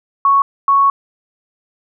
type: tone pair in turn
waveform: sine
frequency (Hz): 1108.7 / 1108.7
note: C#6 / C#6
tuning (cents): 0 / 0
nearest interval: unison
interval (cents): 0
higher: neither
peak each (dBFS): -8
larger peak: neither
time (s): 0.25-0.42 / 0.68-0.9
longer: second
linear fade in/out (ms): 2
effects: none